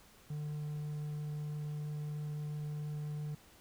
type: tone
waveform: triangle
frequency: 149.5 Hz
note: D3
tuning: 31 cents sharp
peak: -35 dBFS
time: 0.3-3.35 s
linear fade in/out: 5 ms
effects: pink hiss -61 dBFS RMS until 3.6 s